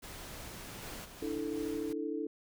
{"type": "noise", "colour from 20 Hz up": "pink", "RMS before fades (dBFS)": -46, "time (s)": [0.02, 1.06], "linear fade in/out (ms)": 20}
{"type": "noise with tremolo", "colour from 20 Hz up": "pink", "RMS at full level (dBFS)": -48, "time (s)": [0.82, 1.93], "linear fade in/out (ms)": 5, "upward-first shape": "sine", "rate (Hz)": 2.7, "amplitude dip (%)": 35}
{"type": "chord", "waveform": "sine", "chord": "D suspended second", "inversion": "none", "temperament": "equal with one note detuned", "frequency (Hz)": [293.7, 327, 440], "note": ["D4", "E4", "A4"], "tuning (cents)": [0, -14, 0], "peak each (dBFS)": -38, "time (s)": [1.22, 2.27], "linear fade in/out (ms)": 5}
{"effects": []}